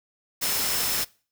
sine tone in noise, 5274 Hz, E8, in tune, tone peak -33 dBFS, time 0.41-1.05 s, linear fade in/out 20 ms, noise white, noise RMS -26 dBFS, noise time 0.41-1.05 s, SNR -10 dB, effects noise-tail reverb RT60 0.4 s tail -23 dB re dry

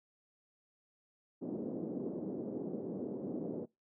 pink band-pass noise, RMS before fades -40 dBFS, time 1.41-3.66 s, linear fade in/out 20 ms, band 200 to 460 Hz, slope 24 dB/octave, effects noise-tail reverb RT60 0.2 s tail -22 dB re dry

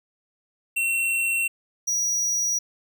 square tone pair in turn, 2719 / 5790 Hz, F7 / F#8, -47 / -38 cents, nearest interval octave + minor second, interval 1309 cents, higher second, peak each -22 dBFS, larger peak neither, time 0.76-1.48 / 1.87-2.59 s, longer neither, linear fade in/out 10 ms, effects none

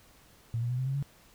sine tone with pitch steps, 115.5 / 120.13 / 124.94 / 129.94 / 135.15 / 140.56 Hz, A#2 / B2 / B2 / C3 / C#3 / C#3, -16 / -47 / +20 / -12 / -44 / +24 cents, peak -28 dBFS, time 0.54-1.026 s, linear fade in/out 0 ms, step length 81 ms, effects pink hiss -59 dBFS RMS until 1.34 s

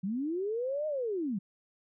sine linear two-way sweep, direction up then down, 178 to 624 to 178 Hz, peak -30 dBFS, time 0.03-1.39 s, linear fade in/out 10 ms, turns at 0.87 s, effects none

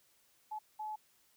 sine tone bursts at uneven times, 857 Hz, A5, 46 cents flat, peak -38 dBFS, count 2, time 0.51-0.59 / 0.79-0.96 s, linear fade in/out 10 ms, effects white hiss -70 dBFS RMS until 1.36 s

